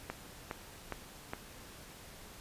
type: click train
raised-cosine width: 0.5 ms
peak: -22 dBFS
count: 4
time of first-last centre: 0.1-1.335 s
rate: 2.43 Hz
effects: pink hiss -52 dBFS RMS until 2.4 s + resampled to 32000 Hz